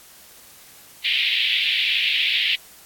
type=band-pass noise; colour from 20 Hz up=white; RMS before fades=-21 dBFS; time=1.04-2.56 s; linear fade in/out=10 ms; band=2200 to 3600 Hz; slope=48 dB/octave; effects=white hiss -47 dBFS RMS until 2.85 s + AAC 64 kbps